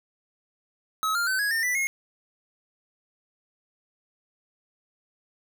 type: tone with pitch steps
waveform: square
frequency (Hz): 1283 / 1399.1 / 1525.8 / 1663.8 / 1814.4 / 1978.7 / 2158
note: E6 / F6 / G6 / G#6 / A#6 / B6 / C#7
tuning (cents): -47 / +3 / -47 / +3 / -47 / +3 / -47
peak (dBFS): -24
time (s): 1.03-1.87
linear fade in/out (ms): 0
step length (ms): 120
effects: none